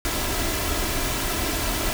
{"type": "noise with comb filter", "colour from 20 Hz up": "pink", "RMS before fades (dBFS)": -25, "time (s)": [0.05, 1.93], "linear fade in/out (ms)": 0, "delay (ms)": 3, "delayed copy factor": 0.5, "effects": []}